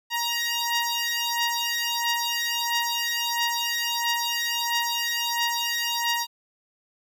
10% pulse beating tone pair, 941 / 942.5 Hz, A#5 / A#5, +16 / +19 cents, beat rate 1.5 Hz, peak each -19 / -18 dBFS, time 0.1-6.27 s, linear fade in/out 50 ms, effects none

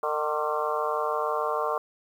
harmonic tone with a mistuned harmonic, 151.9 Hz, D#3, 41 cents flat, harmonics 3 / 4 / 5 / 6 / 7 / 8 / 9, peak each -31 / -31 / -34 / -36 / -31 / -32 / -37 dBFS, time 0.03-1.78 s, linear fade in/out 2 ms, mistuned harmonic 8, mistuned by -66 cents, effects 9-bit

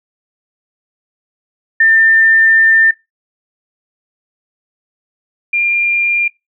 sine tone pair in turn, 1796 / 2397 Hz, A6 / D7, +35 / +35 cents, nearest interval perfect fourth, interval 500 cents, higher second, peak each -6 / -11 dBFS, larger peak first, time 1.8-2.91 / 5.53-6.28 s, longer first, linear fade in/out 5 ms, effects noise-tail reverb RT60 0.2 s tail -21 dB re dry

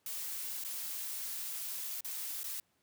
blue noise with dropouts, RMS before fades -40 dBFS, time 0.06-2.6 s, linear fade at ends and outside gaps 2 ms, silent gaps 0.639-0.647 / 2.008-2.046 / 2.433-2.441 s, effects pink hiss -75 dBFS RMS until 2.82 s + high-pass 100 Hz 12 dB/octave

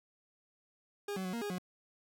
40% pulse tone with pitch steps, 407.6 / 188.4 / 183.9 / 233.6 / 410.8 / 181.6 Hz, G#4 / F#3 / F#3 / A#3 / G#4 / F#3, -32 / +32 / -10 / +4 / -19 / -32 cents, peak -35 dBFS, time 1.08-1.584 s, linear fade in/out 5 ms, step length 84 ms, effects none

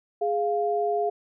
sine tone pair together, 415.3 / 698.5 Hz, G#4 / F5, 0 / 0 cents, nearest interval major sixth, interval 900 cents, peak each -25 dBFS, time 0.21-1.1 s, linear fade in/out 10 ms, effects none

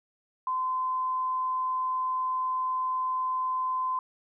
sine tone, 1028 Hz, C6, 31 cents flat, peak -26 dBFS, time 0.47-3.99 s, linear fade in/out 2 ms, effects none

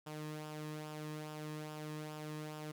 sawtooth tone with flanger, 152.9 Hz, D#3, 30 cents flat, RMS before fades -45 dBFS, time 0.06-2.72 s, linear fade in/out 10 ms, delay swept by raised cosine 0.47 to 1.42 ms, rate 2.4 Hz, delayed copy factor -0.5, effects none

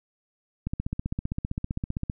click train, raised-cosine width 5 ms, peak -16 dBFS, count 23, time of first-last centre 0.67-2.099 s, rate 15.4 Hz, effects none

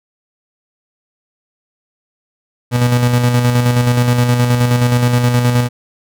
35% pulse tone with tremolo, 122.1 Hz, B2, 19 cents flat, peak -7 dBFS, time 2.71-5.69 s, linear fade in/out 50 ms, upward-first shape square, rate 9.5 Hz, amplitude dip 40%, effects none

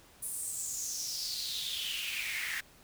pink noise with high-pass filter sweep, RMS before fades -37 dBFS, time 0.22-2.61 s, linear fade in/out 10 ms, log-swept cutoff 10000 to 1800 Hz, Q 5.7, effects pink hiss -59 dBFS RMS until 2.83 s

